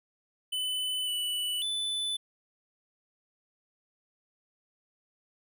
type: tone with pitch steps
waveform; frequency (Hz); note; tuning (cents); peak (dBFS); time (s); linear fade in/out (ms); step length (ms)
square; 3009 / 2967 / 3498; F#7 / F#7 / A7; +28 / +4 / -11; -30; 0.52-2.17; 10; 550
effects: none